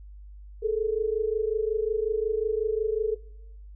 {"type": "tone pair together", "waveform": "sine", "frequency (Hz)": [424.1, 449.6], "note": ["G#4", "A4"], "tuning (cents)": [36, 37], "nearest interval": "minor second", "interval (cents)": 101, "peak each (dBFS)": -26, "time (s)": [0.62, 3.16], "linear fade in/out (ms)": 20, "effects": ["noise-tail reverb RT60 0.8 s tail -21 dB re dry", "added 50 Hz sine -42 dBFS peak until 3.75 s"]}